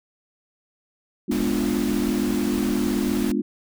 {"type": "chord", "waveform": "sine", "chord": "G# diminished seventh", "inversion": "none", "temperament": "equal", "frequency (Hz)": [207.7, 246.9, 293.7, 349.2], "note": ["G#3", "B3", "D4", "F4"], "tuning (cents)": [0, 0, 0, 0], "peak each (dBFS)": [-25, -25, -26, -28], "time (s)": [1.28, 3.42], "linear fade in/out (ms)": 10}
{"type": "noise", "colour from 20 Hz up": "pink", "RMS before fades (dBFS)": -33, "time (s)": [1.31, 3.32], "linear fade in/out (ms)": 5}
{"effects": []}